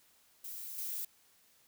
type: noise with level steps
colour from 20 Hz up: violet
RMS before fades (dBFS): -44 / -39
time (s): 0.44-1.05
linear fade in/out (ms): 5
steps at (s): 0.78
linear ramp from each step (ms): 2
effects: white hiss -67 dBFS RMS until 1.67 s